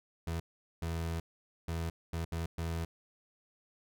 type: tone bursts at uneven times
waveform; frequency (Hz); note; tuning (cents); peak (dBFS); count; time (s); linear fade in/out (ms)
30% pulse; 82.8; E2; +8; -31; 6; 0.27-0.4 / 0.82-1.2 / 1.68-1.9 / 2.13-2.25 / 2.32-2.46 / 2.58-2.85; 5
effects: none